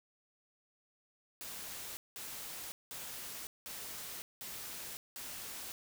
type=noise bursts; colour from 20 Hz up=white; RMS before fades=-45 dBFS; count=6; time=1.41-5.72 s; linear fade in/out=0 ms; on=560 ms; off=190 ms; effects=none